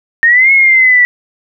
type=exponential two-way sweep; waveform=sine; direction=up then down; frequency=1820 to 2187 to 1949 Hz; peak=-4 dBFS; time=0.23-1.05 s; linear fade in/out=0 ms; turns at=0.52 s; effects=none